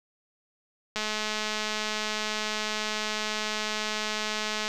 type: click train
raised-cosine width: 0.2 ms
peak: -13 dBFS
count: 797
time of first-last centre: 0.96-4.68 s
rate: 214 Hz
effects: none